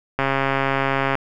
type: click train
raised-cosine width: 0.5 ms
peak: -5 dBFS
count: 132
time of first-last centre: 0.19-1.153 s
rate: 136 Hz
effects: none